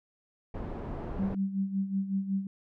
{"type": "low-pass noise", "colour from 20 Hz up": "pink", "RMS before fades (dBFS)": -37, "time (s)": [0.54, 1.35], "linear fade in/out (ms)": 5, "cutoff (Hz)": 760, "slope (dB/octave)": 12}
{"type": "tone with tremolo", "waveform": "sine", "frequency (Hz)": 194.5, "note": "G3", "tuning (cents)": -13, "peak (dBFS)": -25, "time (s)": [1.19, 2.47], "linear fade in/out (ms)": 2, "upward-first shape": "sine", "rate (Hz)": 5.4, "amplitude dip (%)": 70}
{"effects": []}